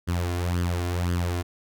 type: tone with flanger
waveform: sawtooth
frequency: 87.7 Hz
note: F2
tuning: 8 cents sharp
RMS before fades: -26 dBFS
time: 0.07-1.43 s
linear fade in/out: 20 ms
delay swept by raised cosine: 0.62 to 2.92 ms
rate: 1.9 Hz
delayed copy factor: +0.65
effects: none